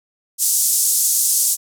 pink band-pass noise, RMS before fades -17 dBFS, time 0.38-1.57 s, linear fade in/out 50 ms, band 6600 to 13000 Hz, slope 24 dB/octave, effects none

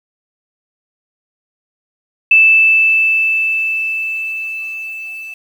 sine tone with level ramp, 2637 Hz, E7, in tune, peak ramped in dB -4 to -26 dBFS, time 2.31-5.34 s, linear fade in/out 5 ms, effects 7-bit

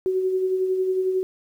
sine tone with tremolo, 374.4 Hz, F#4, 20 cents sharp, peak -18 dBFS, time 0.06-1.23 s, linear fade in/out 0 ms, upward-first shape sine, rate 11 Hz, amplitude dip 40%, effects 9-bit

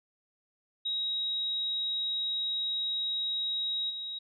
sine tone with level steps, 3810 Hz, A#7, 37 cents sharp, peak -29 / -35 dBFS, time 0.85-4.19 s, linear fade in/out 10 ms, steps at 3.89 s, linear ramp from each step 20 ms, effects none

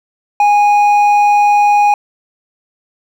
sine tone with hard clipping, 825 Hz, G#5, 12 cents flat, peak -8 dBFS, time 0.4-1.94 s, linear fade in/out 2 ms, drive 5 dB, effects none

